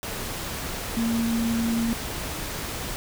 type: tone in noise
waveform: sine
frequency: 230 Hz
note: A#3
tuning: 23 cents flat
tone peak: -22 dBFS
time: 0.97-1.93 s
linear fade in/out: 0 ms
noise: pink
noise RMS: -32 dBFS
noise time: 0.03-2.96 s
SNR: +7 dB
effects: none